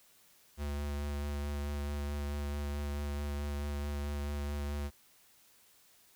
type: tone with vibrato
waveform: square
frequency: 72.4 Hz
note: D2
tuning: 24 cents flat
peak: -35 dBFS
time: 0.57-4.91 s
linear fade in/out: 50 ms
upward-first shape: sine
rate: 4.6 Hz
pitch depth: 14 cents each way
effects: white hiss -64 dBFS RMS until 6.15 s